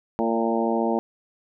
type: harmonic tone with a mistuned harmonic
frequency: 114.3 Hz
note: A#2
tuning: 34 cents flat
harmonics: 2 / 3 / 4 / 5 / 6 / 7 / 8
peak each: -25 / -27 / -28 / -29 / -30 / -30 / -31 dBFS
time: 0.19-0.99 s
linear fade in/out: 0 ms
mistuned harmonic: 5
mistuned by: +24 cents
effects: none